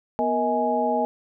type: tone cluster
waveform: sine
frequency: 245.5 / 469 / 637 / 833 Hz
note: B3 / A#4 / D#5 / G#5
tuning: -10 / +11 / +41 / +5 cents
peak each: -27 / -27 / -25 / -24 dBFS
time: 0.19-1.05 s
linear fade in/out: 0 ms
effects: none